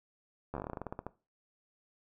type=slowing click train; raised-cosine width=1 ms; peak=-24 dBFS; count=16; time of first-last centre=0.54-1.066 s; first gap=12 ms; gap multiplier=1.14; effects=noise-tail reverb RT60 0.3 s tail -18 dB re dry